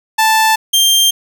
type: tone pair in turn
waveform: sawtooth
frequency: 880 / 3177 Hz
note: A5 / G7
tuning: 0 / +23 cents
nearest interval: octave + minor seventh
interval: 2223 cents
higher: second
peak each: -5 dBFS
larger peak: neither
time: 0.18-0.56 / 0.73-1.11 s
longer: neither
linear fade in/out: 10 ms
effects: none